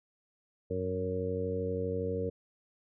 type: harmonic tone with a mistuned harmonic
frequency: 92.5 Hz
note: F#2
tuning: in tune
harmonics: 1 / 2 / 3 / 4 / 5 / 6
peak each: -37 / -40 / -41 / -44 / -33 / -41 dBFS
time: 0.7-2.3 s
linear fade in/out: 10 ms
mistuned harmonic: 1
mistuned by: +31 cents
effects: none